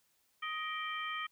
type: harmonic tone with a mistuned harmonic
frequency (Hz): 626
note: D#5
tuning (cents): +10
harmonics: 2 / 3 / 4 / 5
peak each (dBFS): -39 / -42 / -43 / -44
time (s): 0.42-1.27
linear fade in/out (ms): 10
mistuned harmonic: 4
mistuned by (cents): -110
effects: white hiss -74 dBFS RMS until 1.31 s